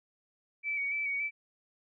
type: tone with vibrato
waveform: sine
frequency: 2280 Hz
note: C#7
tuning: 48 cents sharp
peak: -30 dBFS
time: 0.63-1.31 s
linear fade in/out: 50 ms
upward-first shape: square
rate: 3.5 Hz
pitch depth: 27 cents each way
effects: none